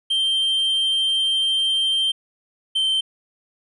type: tone pair in turn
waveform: triangle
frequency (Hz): 3147 / 3113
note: G7 / G7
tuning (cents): +6 / -13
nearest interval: unison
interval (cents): 19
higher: first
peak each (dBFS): -16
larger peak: neither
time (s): 0.1-2.12 / 2.75-3.01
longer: first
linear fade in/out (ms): 10
effects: resampled to 24000 Hz